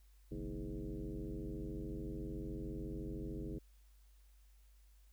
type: tone with frequency modulation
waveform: sine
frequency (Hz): 130.81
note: C3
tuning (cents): 0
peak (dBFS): -40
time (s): 0.31-3.59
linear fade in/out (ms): 10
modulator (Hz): 93.8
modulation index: 3.1
effects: added 50 Hz sine -61 dBFS peak until 5.12 s + white hiss -75 dBFS RMS until 5.12 s